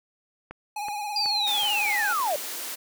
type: click train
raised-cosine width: 0.5 ms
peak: -23 dBFS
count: 4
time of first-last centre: 0.51-1.634 s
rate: 2.67 Hz
type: tone with vibrato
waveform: square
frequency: 830.6 Hz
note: G#5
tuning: in tune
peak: -30 dBFS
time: 0.76-2.13 s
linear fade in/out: 5 ms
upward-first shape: triangle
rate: 18 Hz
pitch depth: 60 cents each way
type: linear sweep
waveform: sine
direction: down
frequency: 4848 to 545 Hz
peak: -23 dBFS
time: 1.16-2.36 s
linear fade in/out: 2 ms
type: high-pass noise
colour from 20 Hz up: white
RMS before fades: -34 dBFS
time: 1.46-2.76 s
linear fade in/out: 20 ms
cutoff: 260 Hz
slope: 24 dB/octave
effects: none